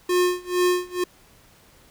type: tone with tremolo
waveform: square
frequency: 359.2 Hz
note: F4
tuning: 49 cents sharp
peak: -17 dBFS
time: 0.09-1.04 s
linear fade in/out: 5 ms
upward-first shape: sine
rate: 2.2 Hz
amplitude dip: 95%
effects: pink hiss -54 dBFS RMS until 1.9 s